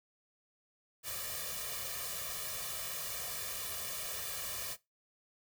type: noise with comb filter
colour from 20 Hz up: white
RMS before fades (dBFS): -40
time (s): 1.03-4.77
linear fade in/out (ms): 50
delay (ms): 1.7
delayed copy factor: +1
effects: noise-tail reverb RT60 0.2 s tail -19 dB re dry